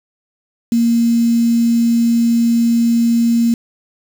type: tone with quantisation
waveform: sine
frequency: 233.1 Hz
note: A#3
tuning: in tune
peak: -10 dBFS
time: 0.72-3.54 s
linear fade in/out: 2 ms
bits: 5
effects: none